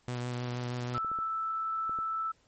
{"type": "tone with vibrato", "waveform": "sawtooth", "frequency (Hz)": 122.8, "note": "B2", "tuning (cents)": -9, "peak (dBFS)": -29, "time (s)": [0.08, 0.98], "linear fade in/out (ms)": 0, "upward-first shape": "sine", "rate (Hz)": 6.3, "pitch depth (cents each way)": 15}
{"type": "tone", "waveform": "sine", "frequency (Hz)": 1318.5, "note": "E6", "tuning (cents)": 0, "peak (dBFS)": -30, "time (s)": [0.94, 2.32], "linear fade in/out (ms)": 10}
{"type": "clicks", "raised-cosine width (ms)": 2, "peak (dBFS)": -33, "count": 5, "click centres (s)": [1.047, 1.116, 1.188, 1.895, 1.988]}
{"effects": ["pink hiss -68 dBFS RMS until 2.47 s", "MP3 32 kbps"]}